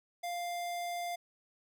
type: tone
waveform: square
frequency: 698.5 Hz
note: F5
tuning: in tune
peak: -36 dBFS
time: 0.23-1.16 s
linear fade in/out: 10 ms
effects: none